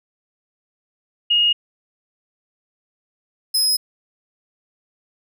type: tone pair in turn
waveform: sine / sawtooth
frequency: 2863 / 5101 Hz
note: F7 / D#8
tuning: +42 / +42 cents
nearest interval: minor seventh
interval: 1000 cents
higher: second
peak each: -13 dBFS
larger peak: neither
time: 1.3-1.53 / 3.54-3.77 s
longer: neither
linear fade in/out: 10 ms
effects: none